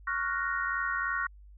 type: chord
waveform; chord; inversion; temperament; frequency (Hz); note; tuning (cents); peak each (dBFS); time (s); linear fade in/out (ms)
sine; Gb major seventh; second; equal; 1108.7 / 1396.9 / 1480 / 1864.7; Db6 / F6 / Gb6 / Bb6; 0 / 0 / 0 / 0; -34; 0.07-1.27; 5
effects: added 50 Hz sine -49 dBFS peak until 1.57 s